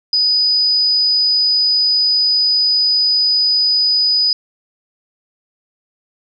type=tone; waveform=sine; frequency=4975 Hz; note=D#8; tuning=1 cent flat; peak=-11 dBFS; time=0.13-4.33 s; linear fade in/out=2 ms; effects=none

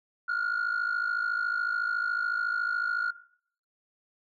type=tone pair together; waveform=sine; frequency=1396.9 / 1450.8 Hz; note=F6 / F#6; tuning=0 / -34 cents; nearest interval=minor second; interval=66 cents; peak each=-28 dBFS; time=0.28-3.11 s; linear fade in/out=10 ms; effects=noise-tail reverb RT60 0.6 s tail -17 dB re dry + tanh soft clip ceiling -23 dBFS

